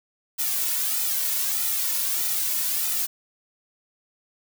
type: noise with flanger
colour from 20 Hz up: blue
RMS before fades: -25 dBFS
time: 0.38-3.07 s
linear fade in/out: 20 ms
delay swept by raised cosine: 1.8 to 2.54 ms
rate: 1.6 Hz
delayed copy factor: -0.8
effects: none